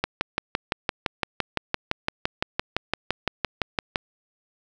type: click train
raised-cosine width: 0.3 ms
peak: -6 dBFS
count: 24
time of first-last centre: 0.04-3.958 s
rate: 5.87 Hz
effects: none